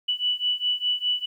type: beating tone pair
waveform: sine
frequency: 2960 / 2964.9 Hz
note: F#7 / F#7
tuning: 0 / +3 cents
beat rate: 4.9 Hz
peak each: -26 / -25 dBFS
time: 0.08-1.26 s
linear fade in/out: 10 ms
effects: 10-bit